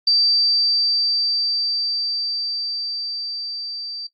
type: tone with level ramp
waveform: sine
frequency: 4660 Hz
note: D8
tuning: 14 cents flat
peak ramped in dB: -12 to -27 dBFS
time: 0.07-4.07 s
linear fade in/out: 5 ms
effects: noise-tail reverb RT60 0.1 s tail -17 dB re dry + AAC 64 kbps